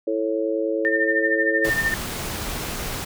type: chord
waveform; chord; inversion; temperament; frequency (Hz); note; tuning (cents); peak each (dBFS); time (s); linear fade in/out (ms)
sine; A major; second; just; 330 / 440 / 550; E4 / A4 / C#5; +2 / 0 / -14; -25; 0.07-1.7; 5
type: tone with tremolo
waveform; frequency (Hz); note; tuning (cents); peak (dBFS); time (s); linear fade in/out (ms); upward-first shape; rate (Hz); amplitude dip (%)
sine; 1806; A6; +45; -17; 0.85-1.94; 0; sine; 13; 70
type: noise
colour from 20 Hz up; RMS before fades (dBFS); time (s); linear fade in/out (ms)
pink; -29; 1.64-3.05; 10
effects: none